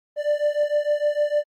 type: beating tone pair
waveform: triangle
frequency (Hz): 588 / 594.6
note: D5 / D5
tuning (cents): +2 / +21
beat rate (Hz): 6.6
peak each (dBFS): -20 / -21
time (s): 0.16-1.44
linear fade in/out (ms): 50
effects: Opus 24 kbps